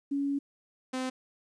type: tone pair in turn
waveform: sine / sawtooth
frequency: 280.7 / 257.9 Hz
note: C#4 / C4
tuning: +22 / -25 cents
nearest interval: minor second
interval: 147 cents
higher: first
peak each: -27 dBFS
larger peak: neither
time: 0.11-0.39 / 0.93-1.1 s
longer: first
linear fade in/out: 10 ms
effects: resampled to 22050 Hz + 11-bit